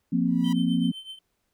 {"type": "chord", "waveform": "sine", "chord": "F suspended fourth", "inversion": "none", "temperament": "equal", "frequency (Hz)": [174.61, 233.1, 261.6], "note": ["F3", "Bb3", "C4"], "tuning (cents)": [0, 0, 0], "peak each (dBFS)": -25, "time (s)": [0.12, 0.92], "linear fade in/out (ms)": 10}
{"type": "tone with exponential growth", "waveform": "sawtooth", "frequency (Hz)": 975, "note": "B5", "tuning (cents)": -23, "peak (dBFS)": -30, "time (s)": [0.25, 0.53], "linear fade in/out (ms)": 5, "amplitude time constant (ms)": 59}
{"type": "tone with tremolo", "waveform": "triangle", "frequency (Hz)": 3088, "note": "G7", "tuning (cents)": -27, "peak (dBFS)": -33, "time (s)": [0.44, 1.19], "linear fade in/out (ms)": 5, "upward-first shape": "triangle", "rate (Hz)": 7.9, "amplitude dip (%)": 85}
{"effects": ["pink hiss -75 dBFS RMS until 1.53 s"]}